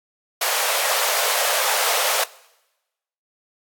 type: high-pass noise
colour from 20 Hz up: pink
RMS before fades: -21 dBFS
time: 0.41-2.24 s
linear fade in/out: 5 ms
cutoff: 500 Hz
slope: 48 dB/octave
effects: noise-tail reverb RT60 1.0 s tail -21 dB re dry + AAC 64 kbps